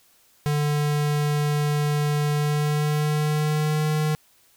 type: tone with pitch glide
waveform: square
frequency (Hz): 147.8 to 153.19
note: D3 to D#3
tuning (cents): +11 to -27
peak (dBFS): -21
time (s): 0.46-4.15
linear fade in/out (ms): 0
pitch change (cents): +62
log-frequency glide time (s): 2.34-3.85
effects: white hiss -59 dBFS RMS until 4.56 s